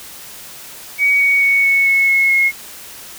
sine tone with pitch steps, 2255 / 2239 / 2224 / 2209 / 2193 / 2178 / 2163 Hz, C#7 / C#7 / C#7 / C#7 / C#7 / C#7 / C#7, +29 / +17 / +5 / -7 / -19 / -31 / -43 cents, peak -10 dBFS, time 0.98-2.52 s, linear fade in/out 50 ms, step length 220 ms, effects white hiss -35 dBFS RMS until 3.18 s

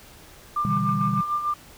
sine tone with tremolo, 1192 Hz, D6, 25 cents sharp, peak -20 dBFS, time 0.56-1.54 s, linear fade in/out 5 ms, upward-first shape sine, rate 6.7 Hz, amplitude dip 60%
sine chord, E minor seventh, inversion second, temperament just, 123.61 / 148.33 / 164.81 / 197.78 Hz, B2 / D3 / E3 / G3, +2 / +18 / 0 / +16 cents, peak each -28 / -28 / -30 / -25 dBFS, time 0.65-1.21 s, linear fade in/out 0 ms
effects tanh soft clip ceiling -12 dBFS + pink hiss -48 dBFS RMS until 1.77 s

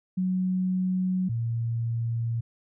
sine tone pair in turn, 185 / 115.9 Hz, F#3 / A#2, 0 / -10 cents, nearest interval minor sixth, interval 810 cents, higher first, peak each -23 / -25 dBFS, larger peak first, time 0.17-1.29 / 1.29-2.41 s, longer neither, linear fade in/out 10 ms, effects none

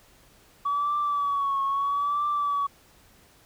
sine tone with vibrato, 1135 Hz, C#6, 41 cents sharp, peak -22 dBFS, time 0.65-2.67 s, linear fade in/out 10 ms, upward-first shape triangle, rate 0.77 Hz, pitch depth 66 cents each way, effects tanh soft clip ceiling -19 dBFS + pink hiss -57 dBFS RMS until 3.45 s

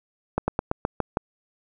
slowing click train, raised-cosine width 1 ms, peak -8 dBFS, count 7, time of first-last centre 0.38-1.171 s, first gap 100 ms, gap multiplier 1.11, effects none

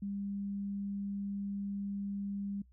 sine tone, 200 Hz, G3, 35 cents sharp, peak -35 dBFS, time 0.02-2.62 s, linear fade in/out 5 ms, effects noise-tail reverb RT60 0.1 s tail -22 dB re dry + added 62 Hz sine -59 dBFS peak until 2.72 s

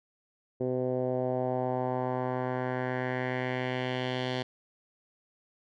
10% pulse tone with low-pass filter sweep, 127.2 Hz, C3, 48 cents flat, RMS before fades -31 dBFS, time 0.6-4.43 s, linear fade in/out 10 ms, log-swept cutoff 440 to 3800 Hz, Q 2.2, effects none

